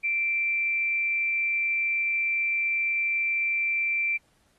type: tone with amplitude modulation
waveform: sine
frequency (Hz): 2349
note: D7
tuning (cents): 0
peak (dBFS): -22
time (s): 0.03-4.18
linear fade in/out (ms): 20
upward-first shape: sine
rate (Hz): 253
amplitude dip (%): 25
effects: pink hiss -67 dBFS RMS until 4.58 s + AAC 32 kbps

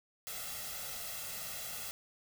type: noise with comb filter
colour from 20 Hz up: white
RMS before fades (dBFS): -42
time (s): 0.27-1.91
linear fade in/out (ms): 0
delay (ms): 1.5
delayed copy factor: +0.75
effects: none

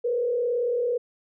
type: tone with frequency modulation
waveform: sine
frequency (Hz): 483.6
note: B4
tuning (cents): -36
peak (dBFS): -22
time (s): 0.04-0.98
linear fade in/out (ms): 10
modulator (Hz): 38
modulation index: 0.63
effects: none

